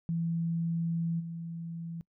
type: tone with level steps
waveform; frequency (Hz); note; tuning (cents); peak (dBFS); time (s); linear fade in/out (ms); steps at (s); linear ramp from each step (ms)
sine; 166.9; E3; +22; -28 / -36; 0.09-2.01; 0; 1.19; 20
effects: noise-tail reverb RT60 0.1 s tail -23 dB re dry